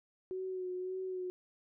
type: tone with vibrato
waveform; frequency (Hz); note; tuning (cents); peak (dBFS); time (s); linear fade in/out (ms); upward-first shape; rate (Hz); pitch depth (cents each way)
sine; 370; F#4; 0; -36; 0.31-1.3; 0; sine; 1.8; 28
effects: none